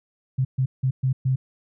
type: tone bursts at uneven times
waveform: sine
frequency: 130.81 Hz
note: C3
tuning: in tune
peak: -18 dBFS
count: 5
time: 0.38-0.45 / 0.58-0.66 / 0.83-0.91 / 1.03-1.13 / 1.25-1.36 s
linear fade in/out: 10 ms
effects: none